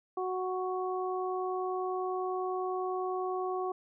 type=harmonic tone; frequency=370 Hz; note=F#4; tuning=in tune; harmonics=1 / 2 / 3; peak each=-33 / -36 / -38 dBFS; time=0.17-3.72 s; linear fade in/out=5 ms; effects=none